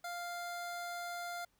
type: tone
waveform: 25% pulse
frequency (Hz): 698.5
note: F5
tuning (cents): 0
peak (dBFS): -36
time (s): 0.04-1.45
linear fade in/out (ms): 5
effects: pink hiss -75 dBFS RMS until 1.59 s